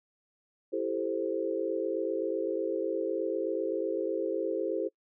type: chord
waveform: sine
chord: A minor seventh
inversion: second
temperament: equal with one note detuned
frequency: 332.7 / 392 / 440 / 523.3 Hz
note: E4 / G4 / A4 / C5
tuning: +16 / 0 / 0 / 0 cents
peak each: -34 dBFS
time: 0.72-4.89 s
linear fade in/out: 20 ms
effects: noise-tail reverb RT60 0.1 s tail -24 dB re dry